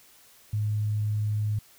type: tone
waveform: sine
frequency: 105.8 Hz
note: G#2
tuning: 33 cents sharp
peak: -24 dBFS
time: 0.53-1.59 s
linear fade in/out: 5 ms
effects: white hiss -56 dBFS RMS until 1.78 s